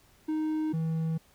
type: tone pair in turn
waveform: triangle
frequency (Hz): 311.1 / 161.5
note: D#4 / E3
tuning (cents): 0 / -35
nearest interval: major seventh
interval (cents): 1135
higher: first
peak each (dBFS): -25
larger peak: neither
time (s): 0.28-0.73 / 0.73-1.18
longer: neither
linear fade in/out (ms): 10
effects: pink hiss -62 dBFS RMS until 1.34 s